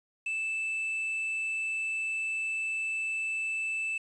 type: tone with quantisation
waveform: triangle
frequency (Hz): 2637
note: E7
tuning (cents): 0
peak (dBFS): -28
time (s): 0.26-3.98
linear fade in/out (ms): 5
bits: 9
effects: resampled to 22050 Hz